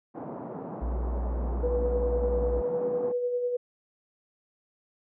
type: band-pass noise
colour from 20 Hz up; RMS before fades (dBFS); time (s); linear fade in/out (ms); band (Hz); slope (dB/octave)
pink; -38; 0.14-3.13; 20; 160 to 910; 24
type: tone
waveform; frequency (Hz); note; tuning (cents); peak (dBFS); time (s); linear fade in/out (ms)
sine; 59.7; A#1; +42; -27; 0.81-2.62; 20
type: tone with tremolo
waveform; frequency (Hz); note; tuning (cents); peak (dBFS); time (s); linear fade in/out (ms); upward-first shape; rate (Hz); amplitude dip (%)
sine; 490; B4; -14; -24; 1.63-3.57; 10; sine; 10; 40
effects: none